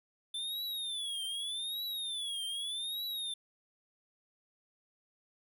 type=tone with vibrato; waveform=square; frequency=3520 Hz; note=A7; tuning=in tune; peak=-36 dBFS; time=0.34-3.34 s; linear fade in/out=5 ms; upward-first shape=triangle; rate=0.83 Hz; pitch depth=200 cents each way; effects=none